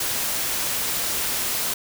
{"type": "noise", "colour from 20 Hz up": "white", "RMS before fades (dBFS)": -25, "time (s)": [0, 1.74], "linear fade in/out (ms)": 5, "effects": []}